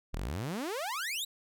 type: exponential sweep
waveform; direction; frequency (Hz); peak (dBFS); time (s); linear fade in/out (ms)
sawtooth; up; 33.96 to 4025; -30; 0.13-1.25; 10
effects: none